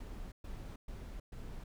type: noise bursts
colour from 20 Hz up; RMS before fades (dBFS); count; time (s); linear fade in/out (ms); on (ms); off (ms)
brown; -45; 4; 0-1.64; 5; 320; 120
effects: none

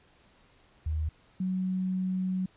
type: tone pair in turn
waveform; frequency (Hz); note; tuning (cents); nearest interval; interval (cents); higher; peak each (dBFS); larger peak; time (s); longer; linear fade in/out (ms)
sine; 77.78 / 186.01; D#2 / F#3; 0 / +9; octave + minor third; 1509; second; -27 / -27; neither; 0.86-1.09 / 1.4-2.46; second; 5
effects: pink hiss -62 dBFS RMS until 2.56 s + resampled to 8000 Hz

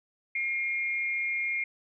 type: tone pair together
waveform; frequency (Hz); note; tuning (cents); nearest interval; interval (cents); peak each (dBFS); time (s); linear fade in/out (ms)
sine; 2138 / 2388; C7 / D7; +37 / +28; major second; 191; -28 / -35; 0.35-1.64; 5
effects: none

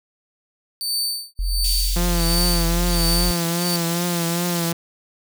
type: tone with tremolo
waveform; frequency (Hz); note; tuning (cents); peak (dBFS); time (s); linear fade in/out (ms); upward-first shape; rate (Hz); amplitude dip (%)
sawtooth; 4564; C#8; +50; -17; 0.81-3.76; 0; sine; 1.4; 100
type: tone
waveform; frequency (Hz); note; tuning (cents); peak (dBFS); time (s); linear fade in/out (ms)
sine; 43.65; F1; 0; -19; 1.39-3.31; 0
type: high-pass noise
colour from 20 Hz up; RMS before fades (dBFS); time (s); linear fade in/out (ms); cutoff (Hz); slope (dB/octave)
pink; -29; 1.64-4.72; 2; 3400; 24
type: tone with vibrato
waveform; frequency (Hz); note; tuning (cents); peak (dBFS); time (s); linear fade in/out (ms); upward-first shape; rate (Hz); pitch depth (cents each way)
sawtooth; 171.7; F3; -29; -17; 1.96-4.73; 5; triangle; 2.5; 53
effects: none

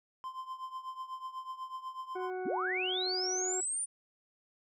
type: tone with tremolo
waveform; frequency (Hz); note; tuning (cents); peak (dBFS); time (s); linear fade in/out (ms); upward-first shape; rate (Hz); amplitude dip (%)
triangle; 1039; C6; -12; -34; 0.24-2.3; 0; triangle; 8.1; 85
type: harmonic tone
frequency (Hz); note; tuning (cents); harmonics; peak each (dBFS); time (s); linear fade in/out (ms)
369.5; F#4; -2; 1 / 2 / 3 / 4 / 6; -36 / -41 / -57 / -47 / -57; 2.15-3.61; 10
type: linear sweep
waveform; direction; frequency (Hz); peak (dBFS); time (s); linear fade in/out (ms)
sine; up; 138.59 to 9397; -32; 2.45-3.86; 20
effects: none

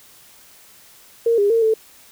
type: tone with pitch steps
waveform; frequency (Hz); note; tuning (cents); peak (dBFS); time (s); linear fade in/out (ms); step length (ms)
sine; 463.1 / 405.9 / 457.2 / 441.2; A#4 / G#4 / A#4 / A4; -11 / -40 / -34 / +5; -13; 1.26-1.74; 5; 120
effects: white hiss -48 dBFS RMS until 2.11 s

